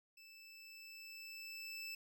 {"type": "tone with level ramp", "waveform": "25% pulse", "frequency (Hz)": 2637, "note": "E7", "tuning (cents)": 0, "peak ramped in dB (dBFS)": [-54, -40], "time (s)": [0.17, 1.95], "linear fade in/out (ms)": 5, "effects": []}